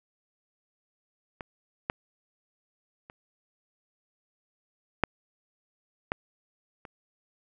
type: clicks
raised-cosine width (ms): 0.5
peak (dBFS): -22 / -12 / -30 / -6 / -12 / -28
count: 6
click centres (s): 1.408 / 1.899 / 3.099 / 5.037 / 6.119 / 6.852
effects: none